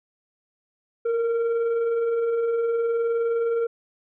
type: tone with frequency modulation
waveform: sine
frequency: 464.2 Hz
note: A#4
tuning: 7 cents flat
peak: -19 dBFS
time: 1.05-3.67 s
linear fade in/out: 10 ms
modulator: 909 Hz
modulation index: 0.29
effects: tanh soft clip ceiling -18 dBFS